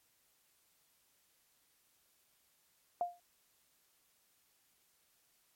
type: tone with exponential decay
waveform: sine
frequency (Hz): 703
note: F5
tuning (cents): +11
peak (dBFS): -28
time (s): 3.01-3.2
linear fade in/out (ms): 1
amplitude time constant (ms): 41
effects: white hiss -73 dBFS RMS until 5.55 s + MP3 64 kbps